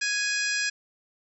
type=harmonic tone; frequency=830.6 Hz; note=G#5; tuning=in tune; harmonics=2 / 3 / 4 / 5 / 6 / 7 / 8 / 9; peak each=-28 / -31 / -40 / -38 / -32 / -35 / -43 / -36 dBFS; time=0.01-0.7 s; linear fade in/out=10 ms; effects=none